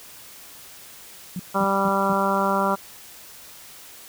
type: tone bursts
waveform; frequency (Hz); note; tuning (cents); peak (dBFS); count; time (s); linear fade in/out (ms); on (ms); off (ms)
sine; 180.9; F#3; -39; -26; 4; 1.36-2.13; 2; 35; 210
type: harmonic tone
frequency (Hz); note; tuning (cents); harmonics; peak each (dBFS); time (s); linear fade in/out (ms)
196; G3; 0; 1 / 2 / 3 / 4 / 5 / 6 / 7; -26 / -29 / -26 / -28 / -25 / -27 / -27; 1.54-2.76; 20
effects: white hiss -44 dBFS RMS until 4.08 s